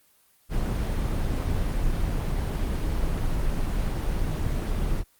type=noise; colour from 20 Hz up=brown; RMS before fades=-25 dBFS; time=0.49-5.04 s; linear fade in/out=50 ms; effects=white hiss -62 dBFS RMS until 5.19 s + Opus 24 kbps